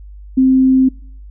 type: tone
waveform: sine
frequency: 261.6 Hz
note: C4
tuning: in tune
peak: -7 dBFS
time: 0.37-0.89 s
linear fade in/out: 10 ms
effects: noise-tail reverb RT60 0.6 s tail -26 dB re dry + added 50 Hz sine -32 dBFS peak until 1.3 s